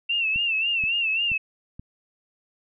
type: tone with vibrato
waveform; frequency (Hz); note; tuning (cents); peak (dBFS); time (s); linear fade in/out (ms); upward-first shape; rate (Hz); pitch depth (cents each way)
sine; 2702; E7; +42; -21; 0.09-1.38; 10; sine; 3.7; 85
type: click train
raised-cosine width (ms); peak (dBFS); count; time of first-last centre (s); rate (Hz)
5; -26; 4; 0.36-1.795; 2.09
effects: none